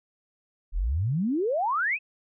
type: exponential sweep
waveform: sine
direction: up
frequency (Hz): 35.38 to 2662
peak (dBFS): -23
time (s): 0.72-1.99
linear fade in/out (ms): 50
effects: none